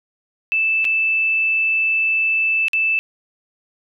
sine tone with dropouts, 2637 Hz, E7, in tune, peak -15 dBFS, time 0.52-2.99 s, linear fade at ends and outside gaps 0 ms, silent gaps 0.845-0.851 / 2.683-2.733 s, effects none

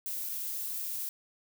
violet noise with dropouts, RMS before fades -36 dBFS, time 0.06-1.09 s, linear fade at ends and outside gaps 0 ms, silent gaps 0.289-0.294 s, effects none

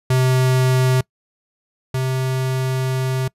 square tone pair in turn, 129.1 / 130.45 Hz, C3 / C3, -23 / -5 cents, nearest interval unison, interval 18 cents, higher second, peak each -14 / -19 dBFS, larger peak first, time 0.1-1.01 / 1.94-3.28 s, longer second, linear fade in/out 5 ms, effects noise-tail reverb RT60 0.1 s tail -24 dB re dry + resampled to 32000 Hz

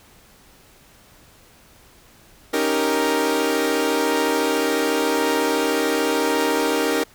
sawtooth chord, Eb dominant seventh, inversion third, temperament equal, 277.2 / 311.1 / 392 / 466.2 Hz, Db4 / Eb4 / G4 / Bb4, 0 / 0 / 0 / 0 cents, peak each -22 / -20 / -22 / -18 dBFS, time 2.53-7.04 s, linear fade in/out 10 ms, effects pink hiss -51 dBFS RMS until 7.14 s

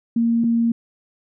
sine tone pair in turn, 231.9 / 231.9 Hz, A#3 / A#3, -9 / -9 cents, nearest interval unison, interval 0 cents, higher neither, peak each -15 dBFS, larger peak neither, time 0.16-0.44 / 0.44-0.72 s, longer neither, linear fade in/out 5 ms, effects none

